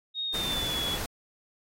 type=tone with pitch glide; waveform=sine; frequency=3729 to 3380 Hz; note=A#7 to G#7; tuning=0 to +30 cents; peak=-29 dBFS; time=0.14-0.99 s; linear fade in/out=50 ms; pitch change=-170 cents; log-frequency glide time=0.26-0.78 s
type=noise; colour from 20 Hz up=pink; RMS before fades=-35 dBFS; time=0.34-1.06 s; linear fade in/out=2 ms
effects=AAC 48 kbps